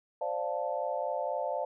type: chord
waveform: sine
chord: D minor seventh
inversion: third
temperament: equal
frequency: 523.3 / 587.3 / 698.5 / 880 Hz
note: C5 / D5 / F5 / A5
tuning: 0 / 0 / 0 / 0 cents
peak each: -36 / -34 / -36 / -37 dBFS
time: 0.21-1.65 s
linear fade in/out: 5 ms
effects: none